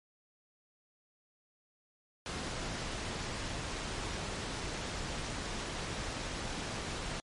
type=noise; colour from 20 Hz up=pink; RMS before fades=-38 dBFS; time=2.26-7.2 s; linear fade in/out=0 ms; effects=low-pass 7000 Hz 12 dB/octave + MP3 48 kbps